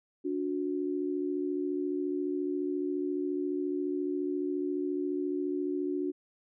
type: tone pair together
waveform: sine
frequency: 290 / 364.4 Hz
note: D4 / F#4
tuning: -22 / -26 cents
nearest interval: major third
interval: 396 cents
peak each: -32 / -32 dBFS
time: 0.24-6.12 s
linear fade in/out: 20 ms
effects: none